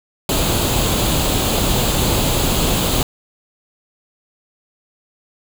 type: noise with comb filter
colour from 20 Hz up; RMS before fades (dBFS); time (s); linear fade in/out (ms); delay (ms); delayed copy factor
pink; -17; 0.29-3.03; 2; 0.27; +0.55
effects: none

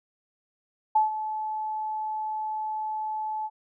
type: tone with ADSR envelope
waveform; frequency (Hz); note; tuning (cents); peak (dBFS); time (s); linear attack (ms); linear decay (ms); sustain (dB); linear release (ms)
sine; 864; A5; -32; -16; 0.95-3.5; 9; 140; -12; 46
effects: none

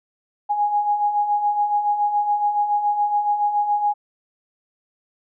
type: beating tone pair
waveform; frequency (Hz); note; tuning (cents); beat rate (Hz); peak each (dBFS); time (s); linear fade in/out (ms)
sine; 822 / 829.1; G#5 / G#5; -18 / -3; 7.1; -26 / -18; 0.49-3.94; 20
effects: none

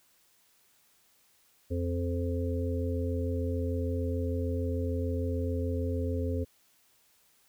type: harmonic tone with a mistuned harmonic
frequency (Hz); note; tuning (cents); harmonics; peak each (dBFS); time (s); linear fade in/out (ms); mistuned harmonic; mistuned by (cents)
86.7; F2; -12; 1 / 3 / 5 / 6; -30 / -35 / -37 / -38; 1.7-6.45; 20; 1; -31
effects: white hiss -66 dBFS RMS until 7.48 s

